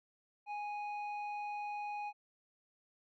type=tone with low-pass filter; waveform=square; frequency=829 Hz; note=G#5; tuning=3 cents flat; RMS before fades=-41 dBFS; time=0.46-2.13 s; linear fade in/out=50 ms; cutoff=1900 Hz; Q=3.3; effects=none